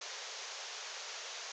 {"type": "band-pass noise", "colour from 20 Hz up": "white", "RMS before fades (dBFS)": -45, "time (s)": [0.01, 1.52], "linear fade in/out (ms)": 5, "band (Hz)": [400, 6900], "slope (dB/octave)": 96, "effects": []}